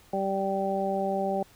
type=harmonic tone; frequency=194.6 Hz; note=G3; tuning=12 cents flat; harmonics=1 / 2 / 3 / 4; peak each=-32 / -32 / -30 / -30 dBFS; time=0.13-1.43 s; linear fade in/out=5 ms; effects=pink hiss -57 dBFS RMS until 1.55 s